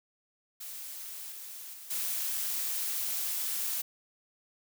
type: noise with level steps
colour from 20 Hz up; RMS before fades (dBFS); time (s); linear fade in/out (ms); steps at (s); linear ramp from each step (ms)
blue; -42 / -44 / -47 / -33; 0.6-3.82; 10; 1.31 / 1.73 / 1.9; 10
effects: none